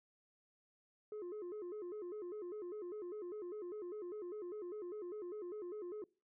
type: tone with vibrato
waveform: sine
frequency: 387 Hz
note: G4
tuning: 22 cents flat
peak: -40 dBFS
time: 1.12-6.04 s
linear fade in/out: 2 ms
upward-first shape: square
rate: 5 Hz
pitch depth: 160 cents each way
effects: noise-tail reverb RT60 0.4 s tail -26 dB re dry + tanh soft clip ceiling -42 dBFS